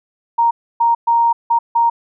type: tone bursts at uneven times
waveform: sine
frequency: 932.3 Hz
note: A#5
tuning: in tune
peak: -10 dBFS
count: 5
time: 0.38-0.51 / 0.8-0.95 / 1.07-1.33 / 1.5-1.59 / 1.75-1.9 s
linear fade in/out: 10 ms
effects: none